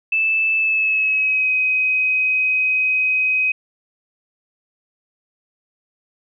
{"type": "tone with pitch glide", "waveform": "sine", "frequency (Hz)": [2631, 2522], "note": ["E7", "D#7"], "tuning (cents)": [-4, 23], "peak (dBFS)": -15, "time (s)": [0.12, 3.52], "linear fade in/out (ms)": 5, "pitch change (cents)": -73, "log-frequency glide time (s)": [0.56, 1.51], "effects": []}